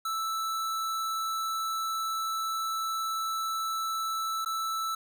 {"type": "tone with dropouts", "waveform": "square", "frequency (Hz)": 1318.5, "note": "E6", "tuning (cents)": 0, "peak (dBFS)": -30, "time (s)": [0.05, 4.95], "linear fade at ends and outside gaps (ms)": 5, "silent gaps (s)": [4.448, 4.459], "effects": []}